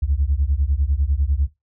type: beating tone pair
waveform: sine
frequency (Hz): 65.5 / 75.5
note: C2 / D2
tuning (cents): +2 / +48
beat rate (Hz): 10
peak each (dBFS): -19 / -19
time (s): 0.02-1.48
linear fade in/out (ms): 10
effects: noise-tail reverb RT60 0.2 s tail -18 dB re dry + tanh soft clip ceiling -10 dBFS